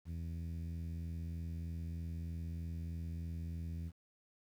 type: tone with low-pass filter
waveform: sawtooth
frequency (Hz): 83.2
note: E2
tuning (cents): +17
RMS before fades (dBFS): -42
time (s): 0.05-3.92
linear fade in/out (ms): 50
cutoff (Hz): 180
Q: 1.1
effects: 11-bit